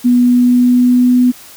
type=tone with pitch glide; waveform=sine; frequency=245.1 to 248.7 Hz; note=B3 to B3; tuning=-13 to +12 cents; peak=-6 dBFS; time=0.04-1.32 s; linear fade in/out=20 ms; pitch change=+25 cents; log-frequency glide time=0.22-1.2 s; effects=white hiss -37 dBFS RMS until 1.56 s